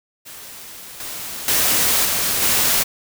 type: noise with level steps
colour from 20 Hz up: white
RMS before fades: -37 / -30 / -17 / -20 / -17 dBFS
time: 0.25-2.84 s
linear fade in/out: 20 ms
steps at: 1 / 1.48 / 2.05 / 2.42 s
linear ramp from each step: 2 ms
effects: none